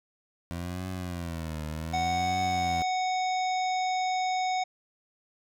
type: tone with vibrato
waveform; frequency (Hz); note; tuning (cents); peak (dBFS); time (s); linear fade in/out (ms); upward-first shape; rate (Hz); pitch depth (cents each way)
20% pulse; 84.6; E2; +45; -28; 0.51-2.82; 0; triangle; 0.66; 180
type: harmonic tone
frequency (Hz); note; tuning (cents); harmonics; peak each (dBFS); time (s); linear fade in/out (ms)
742; F#5; +5; 1 / 3 / 5 / 7 / 9; -26 / -36 / -40 / -43 / -45; 1.93-4.64; 10
effects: none